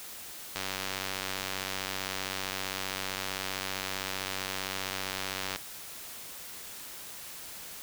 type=click train; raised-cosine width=0.2 ms; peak=-15 dBFS; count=478; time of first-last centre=0.56-5.56 s; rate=95.4 Hz; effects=white hiss -44 dBFS RMS until 7.82 s